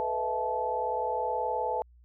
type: tone cluster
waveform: sine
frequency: 435.3 / 496 / 632 / 671 / 869 Hz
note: A4 / B4 / D#5 / E5 / A5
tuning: -19 / +7 / +27 / +31 / -22 cents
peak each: -38 / -33 / -39 / -36 / -30 dBFS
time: 0-1.82 s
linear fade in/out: 0 ms
effects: added 60 Hz sine -54 dBFS peak until 2.04 s